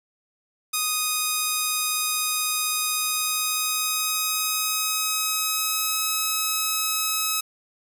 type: tone with pitch glide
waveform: 5% pulse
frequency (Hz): 1244.5 to 1282.4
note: D#6 to E6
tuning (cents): 0 to -48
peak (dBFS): -11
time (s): 0.73-7.41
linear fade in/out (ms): 10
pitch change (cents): +52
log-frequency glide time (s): 2.91-6.12
effects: none